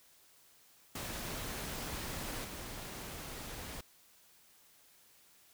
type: noise with level steps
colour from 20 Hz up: pink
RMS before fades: -41 / -45 dBFS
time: 0.95-3.81 s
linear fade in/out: 5 ms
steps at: 2.44 s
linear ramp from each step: 5 ms
effects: white hiss -64 dBFS RMS until 5.53 s

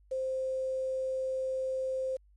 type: tone with quantisation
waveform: sine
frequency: 523.3 Hz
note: C5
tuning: in tune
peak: -30 dBFS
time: 0.11-2.17 s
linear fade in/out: 10 ms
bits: 9
effects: added 50 Hz sine -59 dBFS peak until 2.36 s + resampled to 22050 Hz

